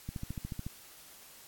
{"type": "click train", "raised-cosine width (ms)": 5, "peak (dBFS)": -25, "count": 9, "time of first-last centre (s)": [0.09, 0.666], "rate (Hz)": 13.9, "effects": ["white hiss -54 dBFS RMS until 1.47 s", "AAC 64 kbps"]}